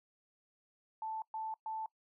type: tone bursts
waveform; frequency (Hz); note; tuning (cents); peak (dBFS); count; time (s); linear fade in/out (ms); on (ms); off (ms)
sine; 880; A5; 0; -37; 3; 1.02-1.86; 2; 200; 120
effects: noise-tail reverb RT60 0.1 s tail -22 dB re dry